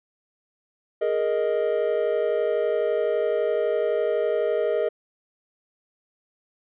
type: chord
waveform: triangle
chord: Ab suspended second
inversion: none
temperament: just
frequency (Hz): 415.3 / 467.2 / 623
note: Ab4 / Bb4 / Eb5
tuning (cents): 0 / +4 / +2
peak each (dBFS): -24 / -23 / -23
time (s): 1.01-4.89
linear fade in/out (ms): 10
effects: resampled to 8000 Hz